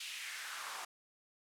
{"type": "noise with high-pass filter sweep", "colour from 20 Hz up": "pink", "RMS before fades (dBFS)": -44, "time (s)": [0, 0.85], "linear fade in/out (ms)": 5, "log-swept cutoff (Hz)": [3000, 880], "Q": 2.3, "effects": ["low-pass 11000 Hz 12 dB/octave"]}